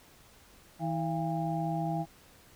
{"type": "harmonic tone with a mistuned harmonic", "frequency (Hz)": 161.8, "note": "E3", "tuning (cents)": -32, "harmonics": [1, 2, 4, 5], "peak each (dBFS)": [-32, -37, -36, -36], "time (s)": [0.79, 2.06], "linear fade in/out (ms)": 50, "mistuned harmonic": 4, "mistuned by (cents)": 93, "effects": ["pink hiss -58 dBFS RMS until 2.55 s"]}